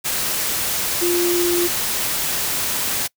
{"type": "tone in noise", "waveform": "sine", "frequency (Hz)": 349.2, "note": "F4", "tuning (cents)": 0, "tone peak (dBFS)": -17, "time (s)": [1.01, 1.68], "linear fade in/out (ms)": 20, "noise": "white", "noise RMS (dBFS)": -22, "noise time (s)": [0.04, 3.08], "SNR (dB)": 2, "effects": ["noise-tail reverb RT60 0.1 s tail -25 dB re dry"]}